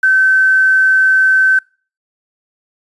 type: tone with quantisation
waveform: sine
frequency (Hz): 1537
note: G6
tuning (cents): -35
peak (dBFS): -7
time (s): 0.03-1.59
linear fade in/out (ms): 5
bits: 6
effects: noise-tail reverb RT60 0.4 s tail -26 dB re dry + resampled to 24000 Hz